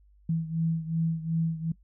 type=beating tone pair; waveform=sine; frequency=162.6 / 165.3 Hz; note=E3 / E3; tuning=-23 / +5 cents; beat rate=2.7 Hz; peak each=-27 / -31 dBFS; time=0.29-1.72 s; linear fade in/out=5 ms; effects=noise-tail reverb RT60 0.1 s tail -19 dB re dry + added 50 Hz sine -56 dBFS peak until 1.83 s